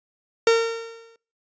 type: tone with exponential decay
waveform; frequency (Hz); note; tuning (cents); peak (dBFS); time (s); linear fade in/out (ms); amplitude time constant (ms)
45% pulse; 457.6; A#4; -32; -12; 0.47-1.16; 2; 150
effects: noise-tail reverb RT60 0.4 s tail -24 dB re dry + resampled to 16000 Hz